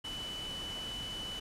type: tone in noise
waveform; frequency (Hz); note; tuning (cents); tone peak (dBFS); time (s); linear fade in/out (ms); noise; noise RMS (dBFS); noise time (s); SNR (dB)
sine; 2984; F#7; +14; -39; 0.04-1.4; 10; pink; -45; 0.04-1.4; +3
effects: low-pass 10000 Hz 12 dB/octave